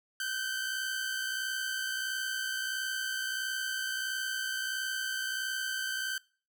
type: tone pair together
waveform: sawtooth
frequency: 1494 / 1555.5 Hz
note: F#6 / G6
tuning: +16 / -14 cents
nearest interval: minor second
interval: 70 cents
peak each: -35 / -30 dBFS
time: 0.2-6.18 s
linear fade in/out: 2 ms
effects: noise-tail reverb RT60 0.4 s tail -23 dB re dry